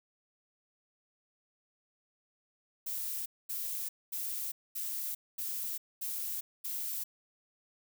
violet noise bursts, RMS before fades -37 dBFS, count 7, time 2.86-7.04 s, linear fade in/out 10 ms, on 400 ms, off 230 ms, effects none

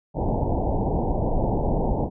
pink low-pass noise, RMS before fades -23 dBFS, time 0.14-2.1 s, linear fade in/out 50 ms, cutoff 920 Hz, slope 96 dB/octave, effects none

